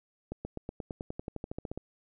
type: accelerating click train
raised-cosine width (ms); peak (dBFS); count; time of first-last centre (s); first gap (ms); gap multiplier
2; -23; 17; 0.32-1.776; 130; 0.95
effects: none